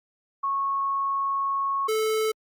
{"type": "tone pair in turn", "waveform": ["sine", "square"], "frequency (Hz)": [1100, 436.5], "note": ["C#6", "A4"], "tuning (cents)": [-14, -14], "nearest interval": "octave + major third", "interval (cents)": 1600, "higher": "first", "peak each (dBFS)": -23, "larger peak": "neither", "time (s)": [[0.43, 1.88], [1.88, 2.32]], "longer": "first", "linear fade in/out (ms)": 10, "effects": ["Opus 48 kbps"]}